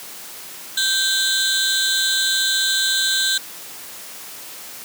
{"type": "tone cluster", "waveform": "35% pulse", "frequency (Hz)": [1560, 3536, 3893, 4072], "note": ["G6", "A7", "B7", "C8"], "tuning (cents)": [-9, 8, -26, -48], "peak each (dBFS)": -21, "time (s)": [0.77, 3.38], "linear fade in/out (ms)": 5, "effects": ["white hiss -36 dBFS RMS until 4.84 s", "high-pass 150 Hz 12 dB/octave"]}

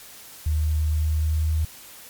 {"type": "tone with pitch glide", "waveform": "sine", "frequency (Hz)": [77, 78.39], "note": ["D#2", "D#2"], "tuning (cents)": [-17, 13], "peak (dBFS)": -19, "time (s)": [0.46, 1.65], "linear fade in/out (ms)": 5, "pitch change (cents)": 30, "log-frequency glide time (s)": [0.89, 1.53], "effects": ["white hiss -44 dBFS RMS until 2.09 s", "MP3 96 kbps"]}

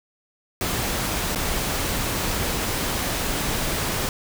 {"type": "noise with dropouts", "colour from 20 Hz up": "pink", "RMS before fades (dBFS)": -25, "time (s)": [0.61, 4.09], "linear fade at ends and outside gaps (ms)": 1, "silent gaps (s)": [1.349, 1.358], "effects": []}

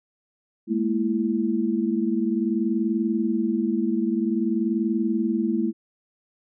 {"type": "tone cluster", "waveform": "sine", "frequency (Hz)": [210.5, 231, 332.7], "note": ["G#3", "A#3", "E4"], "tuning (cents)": [24, -16, 16], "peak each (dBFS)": -25, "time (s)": [0.67, 5.73], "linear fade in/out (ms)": 50, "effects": []}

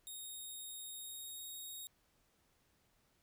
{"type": "tone with pitch glide", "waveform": "5% pulse", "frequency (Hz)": [3727, 3757], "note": ["A#7", "A#7"], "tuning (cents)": [-1, 13], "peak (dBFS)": -39, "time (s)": [0.07, 1.87], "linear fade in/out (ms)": 0, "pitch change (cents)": 14, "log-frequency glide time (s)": [0.95, 1.45], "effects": ["pink hiss -75 dBFS RMS until 3.22 s"]}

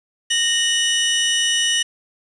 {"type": "tone pair together", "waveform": "sawtooth", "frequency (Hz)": [1851.4, 2950], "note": ["A#6", "F#7"], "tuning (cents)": [-12, -6], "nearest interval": "minor sixth", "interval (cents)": 806, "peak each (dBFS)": [-19, -14], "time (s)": [0.3, 1.83], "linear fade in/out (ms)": 10, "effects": ["resampled to 22050 Hz", "7-bit"]}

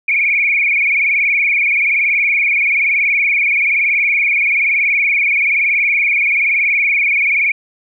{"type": "tone with frequency modulation", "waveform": "sine", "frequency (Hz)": 2303, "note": "D7", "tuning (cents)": -34, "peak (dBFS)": -11, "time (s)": [0.08, 7.52], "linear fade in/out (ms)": 5, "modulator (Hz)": 21.1, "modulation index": 6.2, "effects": []}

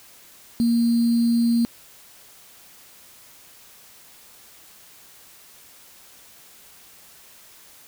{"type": "tone with sample-and-hold", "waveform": "sine", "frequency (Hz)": 234, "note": "A#3", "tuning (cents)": 7, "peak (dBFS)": -16, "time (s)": [0.6, 1.65], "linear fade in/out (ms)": 0, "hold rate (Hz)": 4410, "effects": ["white hiss -49 dBFS RMS until 7.87 s"]}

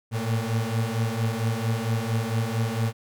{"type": "beating tone pair", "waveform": "35% pulse", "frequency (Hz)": [111, 115.4], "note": ["A2", "A#2"], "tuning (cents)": [16, -17], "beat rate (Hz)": 4.4, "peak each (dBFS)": -25, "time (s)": [0.11, 2.93], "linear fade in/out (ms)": 50, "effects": []}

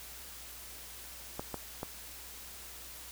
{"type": "clicks", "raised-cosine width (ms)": 1, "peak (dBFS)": -22, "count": 3, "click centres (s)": [1.395, 1.543, 1.831], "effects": ["added 60 Hz sine -56 dBFS peak until 3.11 s", "white hiss -48 dBFS RMS until 3.11 s"]}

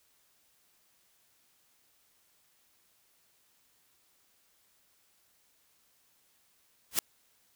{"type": "noise with exponential growth", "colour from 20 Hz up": "white", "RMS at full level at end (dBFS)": -22, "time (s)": [6.91, 6.99], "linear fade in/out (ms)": 1, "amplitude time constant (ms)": 17, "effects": ["white hiss -69 dBFS RMS until 7.55 s"]}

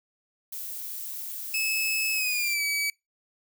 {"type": "noise", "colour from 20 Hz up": "violet", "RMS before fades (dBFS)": -36, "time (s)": [0.52, 2.54], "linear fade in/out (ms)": 5}
{"type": "tone with pitch glide", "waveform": "sawtooth", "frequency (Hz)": [2594, 2284], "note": ["E7", "D7"], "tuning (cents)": [-28, -49], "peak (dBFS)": -22, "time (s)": [1.54, 2.9], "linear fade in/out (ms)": 2, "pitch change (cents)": -221, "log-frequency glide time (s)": [2.12, 2.63]}
{"effects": ["noise-tail reverb RT60 0.2 s tail -25 dB re dry"]}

